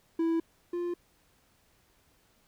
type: tone pair in turn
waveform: triangle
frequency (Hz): 329.6 / 349.2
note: E4 / F4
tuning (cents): 0 / 0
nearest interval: minor second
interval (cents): 100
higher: second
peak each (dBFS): -23 / -28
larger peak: first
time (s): 0.19-0.4 / 0.73-0.94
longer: neither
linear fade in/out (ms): 5
effects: pink hiss -67 dBFS RMS until 2.47 s